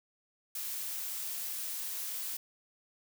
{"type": "noise", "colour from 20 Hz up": "blue", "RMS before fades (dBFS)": -38, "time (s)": [0.55, 2.37], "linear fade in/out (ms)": 5, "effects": []}